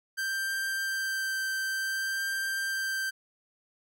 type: tone with vibrato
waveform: 45% pulse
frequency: 1568 Hz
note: G6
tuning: in tune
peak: -29 dBFS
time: 0.17-3.11 s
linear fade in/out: 20 ms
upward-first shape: sine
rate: 0.55 Hz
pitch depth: 10 cents each way
effects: none